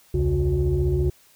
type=tone cluster; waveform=sine; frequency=64.6 / 79.6 / 137.1 / 362.4 Hz; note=C2 / D#2 / C#3 / F#4; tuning=-21 / +40 / -19 / -36 cents; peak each=-23 dBFS; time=0.14-1.1 s; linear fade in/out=5 ms; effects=tanh soft clip ceiling -13 dBFS + white hiss -56 dBFS RMS until 1.35 s